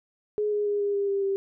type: tone with pitch steps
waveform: sine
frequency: 420 / 415.2 / 410.4 / 405.7 / 401 / 396.4 / 391.9 Hz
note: G#4 / G#4 / G#4 / G#4 / G4 / G4 / G4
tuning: +19 / 0 / -21 / -41 / +39 / +19 / 0 cents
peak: -23 dBFS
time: 0.38-1.36 s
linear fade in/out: 0 ms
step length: 140 ms
effects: none